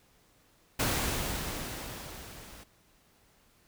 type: noise with level ramp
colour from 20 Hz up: pink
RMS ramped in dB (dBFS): -28 to -50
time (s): 0.79-2.64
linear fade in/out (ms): 10
effects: pink hiss -65 dBFS RMS until 3.67 s